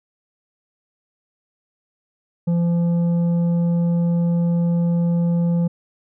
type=tone with tanh clipping; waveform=sine; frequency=171.1 Hz; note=F3; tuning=35 cents flat; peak=-17 dBFS; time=2.47-5.68 s; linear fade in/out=10 ms; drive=7 dB; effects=none